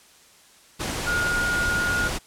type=tone in noise; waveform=sine; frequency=1430 Hz; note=F6; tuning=41 cents sharp; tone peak=-22 dBFS; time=1.06-2.09 s; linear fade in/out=20 ms; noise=pink; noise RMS=-28 dBFS; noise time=0.79-2.19 s; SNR=+3 dB; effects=white hiss -53 dBFS RMS until 2.26 s + low-pass 10000 Hz 12 dB/octave